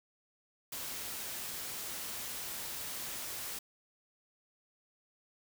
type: noise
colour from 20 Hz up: white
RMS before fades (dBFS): -41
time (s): 0.72-3.59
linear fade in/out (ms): 5
effects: none